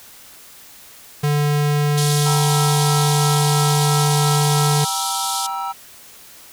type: tone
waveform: square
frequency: 146.83 Hz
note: D3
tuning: in tune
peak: -16 dBFS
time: 1.23-4.85 s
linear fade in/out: 10 ms
type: band-pass noise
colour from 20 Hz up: pink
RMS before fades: -25 dBFS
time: 1.97-5.47 s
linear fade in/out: 10 ms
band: 3100 to 12000 Hz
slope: 96 dB/octave
type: chord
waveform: triangle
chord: E diminished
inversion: first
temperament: equal with one note detuned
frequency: 784 / 950.8 / 1318.5 Hz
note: G5 / Bb5 / E6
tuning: 0 / +34 / 0 cents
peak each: -25 dBFS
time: 2.25-5.73 s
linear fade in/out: 20 ms
effects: white hiss -43 dBFS RMS until 6.52 s